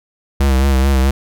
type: tone with vibrato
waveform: square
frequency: 67.1 Hz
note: C2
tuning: 44 cents sharp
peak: -11 dBFS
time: 0.4-1.11 s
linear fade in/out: 5 ms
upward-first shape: sine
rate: 4.6 Hz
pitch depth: 55 cents each way
effects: none